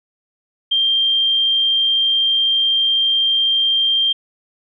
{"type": "tone", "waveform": "sine", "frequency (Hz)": 3178, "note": "G7", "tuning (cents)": 23, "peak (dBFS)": -13, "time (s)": [0.71, 4.13], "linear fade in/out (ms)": 10, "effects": []}